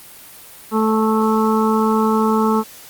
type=harmonic tone; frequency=219 Hz; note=A3; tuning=8 cents flat; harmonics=1 / 2 / 4 / 5 / 6; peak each=-16 / -19 / -22 / -23 / -24 dBFS; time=0.71-2.64 s; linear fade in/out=50 ms; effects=white hiss -40 dBFS RMS until 2.89 s + Opus 32 kbps